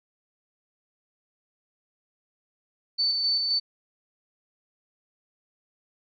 sine tone with tremolo, 4518 Hz, C#8, 32 cents sharp, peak -21 dBFS, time 2.98-3.6 s, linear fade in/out 20 ms, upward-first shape square, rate 3.8 Hz, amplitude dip 30%, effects none

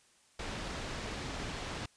pink low-pass noise, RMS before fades -40 dBFS, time 0.39-1.86 s, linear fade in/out 5 ms, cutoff 5400 Hz, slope 12 dB/octave, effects white hiss -66 dBFS RMS until 1.96 s + resampled to 22050 Hz

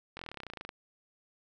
slowing click train, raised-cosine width 0.3 ms, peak -25 dBFS, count 18, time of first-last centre 0.17-0.691 s, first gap 22 ms, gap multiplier 1.04, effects none

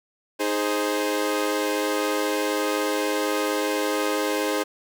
sawtooth chord, Ab major, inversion second, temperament equal, 311.1 / 415.3 / 523.3 Hz, Eb4 / Ab4 / C5, 0 / 0 / 0 cents, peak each -23 dBFS, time 0.39-4.64 s, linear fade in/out 20 ms, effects none

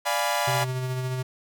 sawtooth chord, D diminished seventh, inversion none, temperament equal, 587.3 / 698.5 / 830.6 / 987.8 Hz, D5 / F5 / Ab5 / Cb6, 0 / 0 / 0 / 0 cents, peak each -25 dBFS, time 0.05-0.65 s, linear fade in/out 20 ms
square tone with tremolo, 128.4 Hz, C3, 32 cents flat, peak -26 dBFS, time 0.47-1.23 s, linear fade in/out 10 ms, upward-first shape sine, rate 14 Hz, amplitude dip 30%
effects none

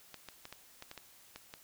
clicks, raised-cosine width 0.2 ms, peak -28 dBFS, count 9, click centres 0.143 / 0.287 / 0.454 / 0.526 / 0.824 / 0.914 / 0.977 / 1.36 / 1.539 s, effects white hiss -60 dBFS RMS until 1.63 s

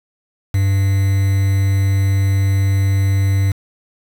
triangle tone with quantisation, 98 Hz, G2, in tune, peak -10 dBFS, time 0.54-3.52 s, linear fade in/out 5 ms, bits 5, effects none

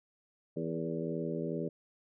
harmonic tone with a mistuned harmonic, 82.41 Hz, E2, in tune, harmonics 2 / 3 / 4 / 5 / 6 / 7, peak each -38 / -40 / -40 / -39 / -42 / -43 dBFS, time 0.56-1.69 s, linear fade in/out 10 ms, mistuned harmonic 6, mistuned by -41 cents, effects none

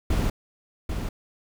brown noise with echo, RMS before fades -23 dBFS, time 0.1-0.3 s, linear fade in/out 5 ms, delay 790 ms, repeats 1, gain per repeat -6 dB, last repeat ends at 1.09 s, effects none

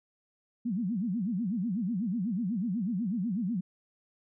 sine tone with vibrato, 207.7 Hz, G#3, in tune, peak -28 dBFS, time 0.65-3.61 s, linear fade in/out 10 ms, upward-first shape sine, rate 8.1 Hz, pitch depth 300 cents each way, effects none

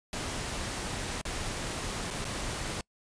pink noise with dropouts, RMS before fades -35 dBFS, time 0.13-2.81 s, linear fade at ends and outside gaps 1 ms, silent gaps 1.214-1.252 / 2.104-2.109 / 2.244-2.251 s, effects noise-tail reverb RT60 0.1 s tail -26 dB re dry + resampled to 22050 Hz

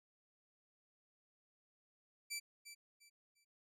15% pulse tone with echo, 2328 Hz, D7, 16 cents flat, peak -34 dBFS, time 2.3-2.4 s, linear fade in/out 20 ms, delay 350 ms, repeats 3, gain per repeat -11 dB, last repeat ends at 3.45 s, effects none

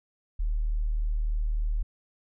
sine tone, 38.28 Hz, D#1, 27 cents flat, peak -24 dBFS, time 0.39-1.83 s, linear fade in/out 10 ms, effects none

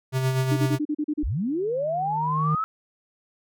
square tone with tremolo, 130.8 Hz, C3, in tune, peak -20 dBFS, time 0.12-0.79 s, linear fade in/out 50 ms, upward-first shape sine, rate 8.2 Hz, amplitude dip 45%
sine tone bursts, 300 Hz, D4, 37 cents sharp, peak -22 dBFS, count 8, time 0.51-1.233 s, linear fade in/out 10 ms, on 58 ms, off 37 ms
triangle tone with exponential growth, 154.6 Hz, D#3, 11 cents flat, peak -18 dBFS, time 1.17-2.55 s, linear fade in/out 2 ms, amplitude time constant 300 ms
sine linear sweep, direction up, 30.24 to 1318.5 Hz, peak -23 dBFS, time 1.23-2.64 s, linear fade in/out 0 ms
effects none

